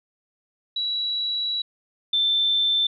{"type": "tone pair in turn", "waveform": "sine", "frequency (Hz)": [3912, 3549], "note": ["B7", "A7"], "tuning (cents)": [-17, 14], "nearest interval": "major second", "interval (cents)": 169, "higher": "first", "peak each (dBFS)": [-23, -18], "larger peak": "second", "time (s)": [[0.76, 1.62], [2.13, 2.87]], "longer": "first", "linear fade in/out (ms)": 5, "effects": []}